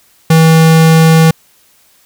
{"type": "tone", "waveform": "square", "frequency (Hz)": 161.5, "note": "E3", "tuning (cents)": -35, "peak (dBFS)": -4, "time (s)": [0.3, 1.31], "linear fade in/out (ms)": 5, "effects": ["white hiss -49 dBFS RMS until 2.05 s"]}